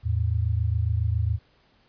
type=tone pair together; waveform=sine; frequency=82 / 109.27 Hz; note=E2 / A2; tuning=-9 / -12 cents; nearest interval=perfect fourth; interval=497 cents; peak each=-24 dBFS; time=0.03-1.39 s; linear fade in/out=50 ms; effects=pink hiss -62 dBFS RMS until 1.88 s + resampled to 11025 Hz